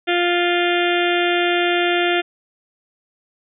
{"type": "harmonic tone", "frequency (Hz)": 350, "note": "F4", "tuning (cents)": 4, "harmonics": [1, 2, 4, 5, 6, 7, 8, 9, 10], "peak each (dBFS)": [-19, -22, -25, -26, -27, -27, -28, -29, -29], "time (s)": [0.07, 2.22], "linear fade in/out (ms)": 20, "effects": []}